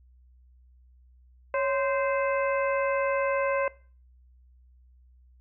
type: harmonic tone with a mistuned harmonic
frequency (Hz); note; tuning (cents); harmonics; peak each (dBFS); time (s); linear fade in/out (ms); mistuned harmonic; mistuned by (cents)
519; C5; -14; 1 / 2 / 3 / 4 / 5; -25 / -31 / -35 / -37 / -39; 1.54-3.68; 2; 1; +110
effects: noise-tail reverb RT60 0.4 s tail -20 dB re dry + added 62 Hz sine -54 dBFS peak until 5.4 s